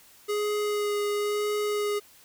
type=tone with vibrato; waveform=square; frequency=415.3 Hz; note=G#4; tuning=in tune; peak=-26 dBFS; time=0.28-2 s; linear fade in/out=20 ms; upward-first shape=sine; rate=0.98 Hz; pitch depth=12 cents each way; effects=white hiss -55 dBFS RMS until 2.24 s